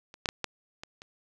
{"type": "clicks", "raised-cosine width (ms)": 0.2, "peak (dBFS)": [-29, -11, -12, -13, -23, -28], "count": 6, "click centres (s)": [0.141, 0.258, 0.289, 0.443, 0.835, 1.019], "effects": []}